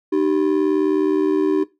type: ring-modulated tone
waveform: triangle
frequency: 344.9 Hz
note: F4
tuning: 22 cents flat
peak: -10 dBFS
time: 0.12-1.64 s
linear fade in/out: 10 ms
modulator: 39.7 Hz
effects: noise-tail reverb RT60 0.2 s tail -17 dB re dry